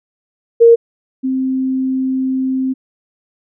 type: tone pair in turn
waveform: sine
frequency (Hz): 464.7 / 261.8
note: A#4 / C4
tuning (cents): -5 / +1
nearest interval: minor seventh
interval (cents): 994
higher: first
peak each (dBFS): -3 / -14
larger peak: first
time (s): 0.6-0.76 / 1.23-2.74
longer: second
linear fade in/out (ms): 20
effects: none